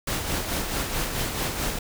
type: noise with tremolo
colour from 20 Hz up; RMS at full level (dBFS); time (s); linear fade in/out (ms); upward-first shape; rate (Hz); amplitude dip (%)
pink; -26; 0.07-1.79; 5; sine; 4.6; 45
effects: none